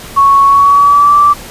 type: tone with pitch glide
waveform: sine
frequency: 1108.7 to 1166.5 Hz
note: C#6 to D6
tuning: 0 to -12 cents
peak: -3 dBFS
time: 0.16-1.34 s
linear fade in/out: 20 ms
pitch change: +88 cents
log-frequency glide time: 0.45-1.16 s
effects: pink hiss -29 dBFS RMS until 1.5 s + resampled to 32000 Hz